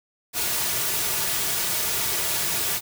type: noise with comb filter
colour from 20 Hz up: white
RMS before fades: -25 dBFS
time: 0.33-2.81 s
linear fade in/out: 50 ms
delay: 3.8 ms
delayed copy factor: -0.55
effects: none